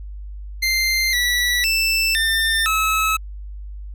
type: tone with pitch steps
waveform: 25% pulse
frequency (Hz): 2090 / 1952 / 2659 / 1798 / 1293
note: C7 / B6 / E7 / A6 / E6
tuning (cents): -2 / -21 / +14 / +37 / -34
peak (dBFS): -13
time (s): 0.62-3.17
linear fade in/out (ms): 10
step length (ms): 510
effects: added 50 Hz sine -30 dBFS peak until 3.94 s